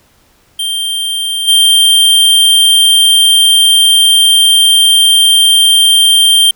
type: tone with level steps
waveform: square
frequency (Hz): 3165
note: G7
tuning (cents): +16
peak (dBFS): -14 / -5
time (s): 0.59-6.51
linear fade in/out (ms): 5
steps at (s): 1.47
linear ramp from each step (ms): 20
effects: pink hiss -50 dBFS RMS until 6.55 s